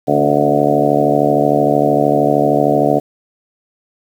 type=harmonic tone with a mistuned harmonic; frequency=73.1 Hz; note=D2; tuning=7 cents flat; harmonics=2 / 3 / 4 / 5 / 6 / 7 / 8 / 9 / 10; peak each=-21 / -23 / -17 / -23 / -18 / -22 / -18 / -17 / -18 dBFS; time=0.07-3 s; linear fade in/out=20 ms; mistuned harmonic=4; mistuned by=-21 cents; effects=7-bit